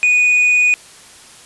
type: tone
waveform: triangle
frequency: 2471 Hz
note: D#7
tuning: 13 cents flat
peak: -8 dBFS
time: 0.03-0.74 s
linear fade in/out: 0 ms
effects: white hiss -41 dBFS RMS until 1.45 s + resampled to 24000 Hz